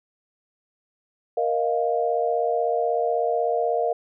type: chord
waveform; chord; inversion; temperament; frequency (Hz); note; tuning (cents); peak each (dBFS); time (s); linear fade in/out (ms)
sine; Bb suspended fourth; none; equal with one note detuned; 468.6 / 622.3 / 698.5; Bb4 / Eb5 / F5; +9 / 0 / 0; -24 / -26 / -24; 1.37-3.93; 5
effects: none